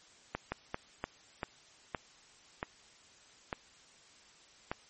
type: slowing click train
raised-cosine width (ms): 0.5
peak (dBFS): -19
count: 9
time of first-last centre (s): 0.35-4.715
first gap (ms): 170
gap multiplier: 1.32
effects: white hiss -60 dBFS RMS until 4.89 s + MP3 32 kbps